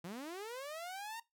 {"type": "linear sweep", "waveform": "sawtooth", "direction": "up", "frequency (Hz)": [160, 932.3], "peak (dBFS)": -39, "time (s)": [0.04, 1.2], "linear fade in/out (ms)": 5, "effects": ["noise-tail reverb RT60 0.2 s tail -19 dB re dry"]}